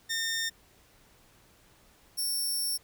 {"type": "tone pair in turn", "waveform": "15% pulse", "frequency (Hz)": [1820, 5454], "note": ["A#6", "F8"], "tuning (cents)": [-42, -42], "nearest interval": "octave + perfect fifth", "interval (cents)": 1900, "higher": "second", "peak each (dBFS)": [-23, -23], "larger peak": "neither", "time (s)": [[0.09, 0.5], [2.17, 2.78]], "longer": "second", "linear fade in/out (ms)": 20, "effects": ["pink hiss -61 dBFS RMS until 2.83 s"]}